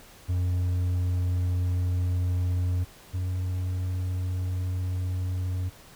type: tone pair in turn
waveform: triangle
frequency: 90 / 91.47 Hz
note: F#2 / F#2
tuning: -47 / -19 cents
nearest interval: unison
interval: 28 cents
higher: second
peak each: -21 / -24 dBFS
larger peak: first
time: 0.28-2.85 / 3.13-5.7 s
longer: neither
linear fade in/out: 20 ms
effects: pink hiss -51 dBFS RMS until 5.95 s